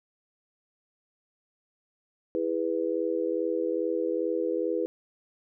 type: chord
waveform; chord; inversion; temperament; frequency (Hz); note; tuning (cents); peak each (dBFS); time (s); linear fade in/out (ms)
sine; E major; none; just; 329.6 / 412 / 494.4; E4 / G#4 / B4; 0 / -14 / +2; -30 / -31 / -29; 2.35-4.86; 0
effects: none